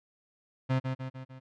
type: tone with echo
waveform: 35% pulse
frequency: 130.81 Hz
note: C3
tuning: in tune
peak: -23 dBFS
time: 0.69-0.8 s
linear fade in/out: 20 ms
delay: 150 ms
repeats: 4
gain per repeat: -5 dB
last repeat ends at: 1.4 s
effects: low-pass 3000 Hz 12 dB/octave